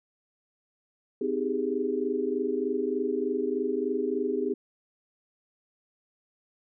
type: chord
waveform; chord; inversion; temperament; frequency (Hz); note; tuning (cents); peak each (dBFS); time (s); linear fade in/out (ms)
sine; Ab major seventh; first; equal with one note detuned; 256.4 / 311.1 / 392 / 415.3; C4 / Eb4 / G4 / Ab4; -35 / 0 / 0 / 0; -32 / -34 / -30 / -30; 1.21-4.54; 5
effects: none